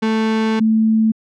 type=tone pair in turn; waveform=35% pulse / sine; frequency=220.6 / 220.6 Hz; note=A3 / A3; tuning=+5 / +5 cents; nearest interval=unison; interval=0 cents; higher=neither; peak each=-13 / -11 dBFS; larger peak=second; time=0.02-0.6 / 0.6-1.12 s; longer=first; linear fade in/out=10 ms; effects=low-pass 4000 Hz 12 dB/octave

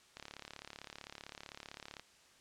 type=click train; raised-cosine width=0.2 ms; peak=-29 dBFS; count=66; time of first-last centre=0.17-1.996 s; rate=35.6 Hz; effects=white hiss -64 dBFS RMS until 2.4 s + low-pass 7000 Hz 12 dB/octave

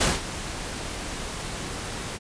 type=noise with ADSR envelope; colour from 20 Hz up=pink; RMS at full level=-19 dBFS; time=0-2.19 s; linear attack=12 ms; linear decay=190 ms; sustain=-14 dB; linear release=39 ms; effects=resampled to 22050 Hz

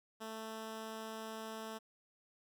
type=tone; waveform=10% pulse; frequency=221.1 Hz; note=A3; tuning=9 cents sharp; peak=-35 dBFS; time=0.2-1.79 s; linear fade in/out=20 ms; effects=none

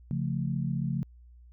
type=chord; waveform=sine; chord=Db augmented; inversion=none; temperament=equal with one note detuned; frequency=138.59 / 173.61 / 220 Hz; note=Db3 / F3 / A3; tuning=0 / -10 / 0 cents; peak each=-30 / -32 / -35 dBFS; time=0.11-1.03 s; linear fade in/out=0 ms; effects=added 60 Hz sine -50 dBFS peak until 1.52 s

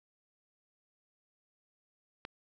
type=click; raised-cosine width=0.3 ms; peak=-24 dBFS; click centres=2.251 s; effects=none

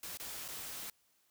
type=noise with dropouts; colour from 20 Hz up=white; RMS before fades=-44 dBFS; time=0.03-0.9 s; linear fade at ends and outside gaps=2 ms; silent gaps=0.173-0.198 / 0.481-0.485 s; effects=white hiss -73 dBFS RMS until 1.3 s

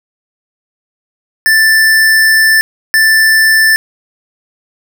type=tone bursts at uneven times; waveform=square; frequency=1766 Hz; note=A6; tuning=6 cents sharp; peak=-6 dBFS; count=2; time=1.46-2.61 / 2.94-3.76 s; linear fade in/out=0 ms; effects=none

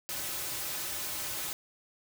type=noise with comb filter; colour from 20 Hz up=white; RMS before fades=-36 dBFS; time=0.09-1.53 s; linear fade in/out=0 ms; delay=4.3 ms; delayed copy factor=-0.55; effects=none

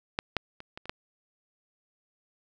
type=clicks; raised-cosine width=0.3 ms; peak=-11 / -10 / -27 / -24 / -29 / -15 dBFS; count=6; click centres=0.189 / 0.367 / 0.604 / 0.775 / 0.856 / 0.895 s; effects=none

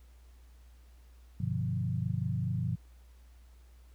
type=chord; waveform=sine; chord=G dominant seventh; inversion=none; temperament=equal with one note detuned; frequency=98 / 123.47 / 147.68 / 174.61 Hz; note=G2 / B2 / D3 / F3; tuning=0 / 0 / +10 / 0 cents; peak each=-35 / -33 / -37 / -36 dBFS; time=1.4-2.76 s; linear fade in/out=5 ms; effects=added 60 Hz sine -53 dBFS peak until 3.94 s + pink hiss -68 dBFS RMS until 3.94 s

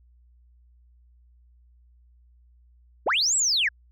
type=linear two-way sweep; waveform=sine; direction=up then down; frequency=223.5 to 7960 to 1540 Hz; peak=-19 dBFS; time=3.06-3.69 s; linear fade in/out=10 ms; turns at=3.36 s; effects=tanh soft clip ceiling -15 dBFS + added 60 Hz sine -54 dBFS peak until 3.91 s

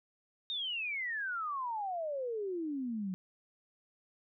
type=exponential sweep; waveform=sine; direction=down; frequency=3729 to 180 Hz; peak=-34 dBFS; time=0.5-3.14 s; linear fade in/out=0 ms; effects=none

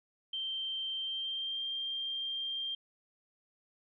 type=tone with pitch glide; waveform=sine; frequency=3136 to 3183 Hz; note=G7 to G7; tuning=0 to +26 cents; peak=-34 dBFS; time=0.33-2.75 s; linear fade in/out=5 ms; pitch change=+26 cents; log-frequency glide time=0.96-1.64 s; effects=none

